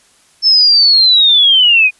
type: linear sweep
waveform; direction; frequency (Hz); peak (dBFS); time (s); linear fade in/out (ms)
sine; down; 5320 to 2438; -5; 0.42-1.91; 50
effects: white hiss -50 dBFS RMS until 1.99 s + resampled to 24000 Hz